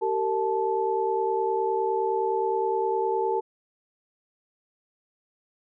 sine tone cluster, 386.6 / 456.3 / 872 Hz, G4 / A#4 / A5, -24 / -37 / -16 cents, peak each -27 / -27 / -27 dBFS, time 0.01-3.41 s, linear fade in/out 20 ms, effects none

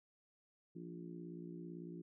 harmonic tone with a mistuned harmonic, 57.9 Hz, A#1, 11 cents flat, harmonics 3 / 4 / 5 / 6 / 7, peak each -49 / -59 / -53 / -52 / -61 dBFS, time 0.75-2.02 s, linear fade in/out 10 ms, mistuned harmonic 3, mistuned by -29 cents, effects none

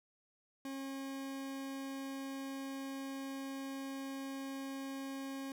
40% pulse tone, 271.2 Hz, C#4, 38 cents flat, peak -40 dBFS, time 0.65-5.52 s, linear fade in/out 2 ms, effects none

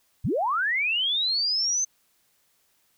sine linear sweep, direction up, 65.5 to 6272 Hz, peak -22 dBFS, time 0.24-1.85 s, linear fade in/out 10 ms, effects white hiss -67 dBFS RMS until 2.97 s

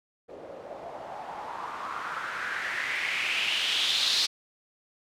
blue noise with low-pass filter sweep, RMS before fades -31 dBFS, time 0.28-4.27 s, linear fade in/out 20 ms, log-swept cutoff 480 to 4300 Hz, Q 3.9, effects none

